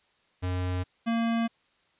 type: tone pair in turn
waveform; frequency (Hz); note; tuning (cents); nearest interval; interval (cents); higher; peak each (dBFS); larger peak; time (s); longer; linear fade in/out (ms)
square; 90.9 / 230.1; F#2 / A#3; -30 / -22; octave + major third; 1608; second; -28 / -25; second; 0.42-0.84 / 1.06-1.48; neither; 20
effects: white hiss -67 dBFS RMS until 1.99 s + resampled to 8000 Hz